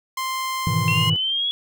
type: tone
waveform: sawtooth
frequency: 1046.5 Hz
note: C6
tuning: in tune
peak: -20 dBFS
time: 0.17-1.1 s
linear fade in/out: 5 ms
type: chord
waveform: triangle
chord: E major seventh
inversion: first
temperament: equal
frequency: 103.83 / 123.47 / 155.56 / 164.81 Hz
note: G#2 / B2 / D#3 / E3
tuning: 0 / 0 / 0 / 0 cents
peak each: -23 dBFS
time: 0.67-1.16 s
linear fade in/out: 0 ms
type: linear sweep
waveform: sine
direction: up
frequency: 2700 to 3379 Hz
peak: -20 dBFS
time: 0.88-1.51 s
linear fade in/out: 0 ms
effects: none